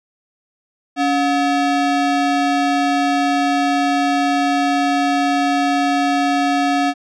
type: ring-modulated tone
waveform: square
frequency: 500 Hz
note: B4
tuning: 21 cents sharp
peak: -12 dBFS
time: 0.96-6.94 s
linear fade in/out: 50 ms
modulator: 219 Hz
effects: low-pass 5000 Hz 12 dB/octave